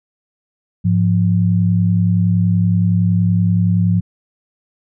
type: tone pair together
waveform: sine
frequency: 104.35 / 175 Hz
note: G#2 / F3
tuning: +9 / +4 cents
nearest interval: major sixth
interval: 895 cents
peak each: -14 dBFS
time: 0.84-4.01 s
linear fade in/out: 20 ms
effects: none